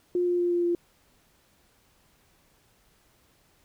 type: tone with pitch steps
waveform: sine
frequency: 355 / 352.8 / 350.5 / 348.3 / 346.1 Hz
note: F4 / F4 / F4 / F4 / F4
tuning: +28 / +18 / +6 / -5 / -16 cents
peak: -22 dBFS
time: 0.15-0.75 s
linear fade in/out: 2 ms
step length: 120 ms
effects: pink hiss -64 dBFS RMS until 3.64 s